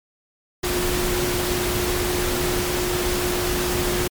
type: tone in noise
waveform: sine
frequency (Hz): 358.2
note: F4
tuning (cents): +44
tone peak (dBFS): -24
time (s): 0.63-4.08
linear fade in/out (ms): 10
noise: pink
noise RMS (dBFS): -24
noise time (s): 0.63-4.08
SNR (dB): -3
effects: MP3 96 kbps